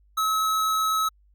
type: tone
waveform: square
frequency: 1289 Hz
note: E6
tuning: 39 cents flat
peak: -22 dBFS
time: 0.17-1.09 s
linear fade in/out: 10 ms
effects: added 50 Hz sine -56 dBFS peak until 1.34 s + Opus 48 kbps